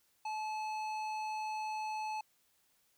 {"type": "tone with tanh clipping", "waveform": "sine", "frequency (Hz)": 863, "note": "A5", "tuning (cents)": -34, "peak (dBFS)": -38, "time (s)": [0.25, 2.21], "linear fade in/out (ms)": 5, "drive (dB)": 14, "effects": ["white hiss -73 dBFS RMS until 2.97 s"]}